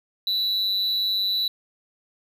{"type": "tone with amplitude modulation", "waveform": "triangle", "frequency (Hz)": 3951, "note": "B7", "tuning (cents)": 0, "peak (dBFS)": -17, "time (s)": [0.27, 1.48], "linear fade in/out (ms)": 2, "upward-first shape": "sine", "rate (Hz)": 196, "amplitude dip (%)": 60, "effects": []}